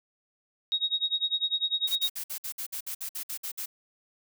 sine tone with tremolo, 3771 Hz, A#7, 19 cents sharp, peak -22 dBFS, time 0.72-2.08 s, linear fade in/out 0 ms, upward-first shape sine, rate 10 Hz, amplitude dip 95%
blue noise bursts, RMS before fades -35 dBFS, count 13, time 1.87-3.66 s, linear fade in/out 10 ms, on 86 ms, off 56 ms
effects none

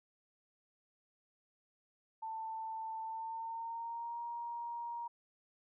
sine tone with pitch glide, 889 to 941.9 Hz, A5 to A#5, +18 to +18 cents, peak -39 dBFS, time 2.22-5.08 s, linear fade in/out 10 ms, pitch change +100 cents, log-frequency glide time 3.03-4.2 s, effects none

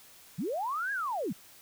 sine linear two-way sweep, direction up then down, 137.3 to 1675 to 137.3 Hz, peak -30 dBFS, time 0.38-1.33 s, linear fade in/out 10 ms, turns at 0.92 s, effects white hiss -55 dBFS RMS until 1.61 s

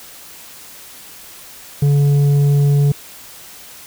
triangle tone with tanh clipping, 142.8 Hz, D3, 48 cents flat, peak -11 dBFS, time 1.82-2.92 s, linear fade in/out 5 ms, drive 10 dB, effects white hiss -38 dBFS RMS until 3.86 s

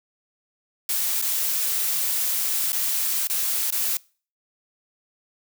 blue noise with dropouts, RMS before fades -24 dBFS, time 0.89-3.97 s, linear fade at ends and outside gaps 2 ms, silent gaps 1.216-1.223 / 2.721-2.729 / 3.272-3.298 / 3.705-3.723 s, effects noise-tail reverb RT60 0.4 s tail -24 dB re dry

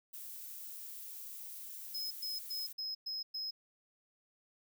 violet noise, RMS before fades -47 dBFS, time 0.13-2.73 s, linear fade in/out 10 ms
triangle tone bursts, 5120 Hz, D#8, 49 cents sharp, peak -36 dBFS, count 6, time 1.94-3.51 s, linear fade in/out 10 ms, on 170 ms, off 110 ms
effects none

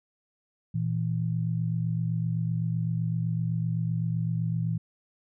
sine tone pair together, 116.36 / 164.2 Hz, A#2 / E3, -3 / -6 cents, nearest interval tritone, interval 597 cents, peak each -28 dBFS, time 0.74-4.78 s, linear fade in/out 10 ms, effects none

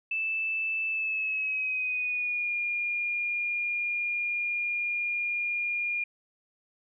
sine tone with pitch glide, 2637 to 2418 Hz, E7 to D7, 0 to +50 cents, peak -27 dBFS, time 0.11-6.04 s, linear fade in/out 5 ms, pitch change -150 cents, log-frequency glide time 0.89-2.54 s, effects none

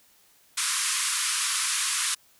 white band-pass noise, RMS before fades -27 dBFS, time 0.57-2.15 s, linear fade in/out 10 ms, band 1000 to 11000 Hz, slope 96 dB/octave, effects white hiss -60 dBFS RMS until 2.39 s

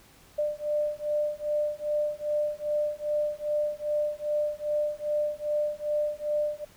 sine beating tone pair, 595 / 597.5 Hz, D5 / D5, +22 / +30 cents, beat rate 2.5 Hz, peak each -29 dBFS, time 0.38-6.65 s, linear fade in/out 10 ms, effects pink hiss -56 dBFS RMS until 6.76 s

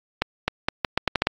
accelerating click train, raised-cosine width 0.3 ms, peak -4 dBFS, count 9, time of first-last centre 0.22-1.27 s, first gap 260 ms, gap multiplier 0.79, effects AAC 64 kbps

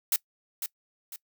blue noise with echo, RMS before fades -24 dBFS, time 0.12-0.16 s, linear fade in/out 2 ms, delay 500 ms, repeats 2, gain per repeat -8 dB, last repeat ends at 1.16 s, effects noise-tail reverb RT60 0.1 s tail -22 dB re dry

